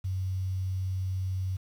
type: tone with quantisation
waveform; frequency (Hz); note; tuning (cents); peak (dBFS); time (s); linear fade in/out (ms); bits
sine; 93.8; F#2; +24; -28; 0.04-1.57; 10; 9
effects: none